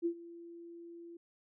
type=tone with ADSR envelope; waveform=sine; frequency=340 Hz; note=F4; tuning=46 cents flat; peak=-28 dBFS; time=0.02-1.17 s; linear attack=36 ms; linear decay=81 ms; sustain=-19 dB; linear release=5 ms; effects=none